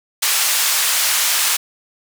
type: band-pass noise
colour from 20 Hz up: white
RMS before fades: -17 dBFS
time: 0.22-1.57 s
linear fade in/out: 10 ms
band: 1000 to 12000 Hz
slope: 12 dB/octave
effects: none